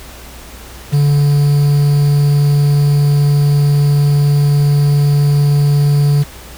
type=tone with quantisation; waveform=triangle; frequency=144.3 Hz; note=D3; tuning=30 cents flat; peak=-6 dBFS; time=0.92-6.24 s; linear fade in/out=20 ms; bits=5; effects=added 60 Hz sine -35 dBFS peak until 6.57 s + pink hiss -35 dBFS RMS until 6.57 s